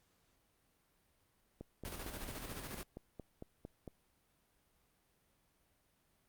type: click train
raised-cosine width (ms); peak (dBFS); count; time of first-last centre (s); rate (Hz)
2; -33; 11; 1.61-3.878; 4.41
type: noise with tremolo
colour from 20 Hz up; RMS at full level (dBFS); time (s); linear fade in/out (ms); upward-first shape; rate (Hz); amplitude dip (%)
pink; -44; 1.85-2.83; 0; square; 14; 40
effects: pink hiss -75 dBFS RMS until 6.28 s + Opus 48 kbps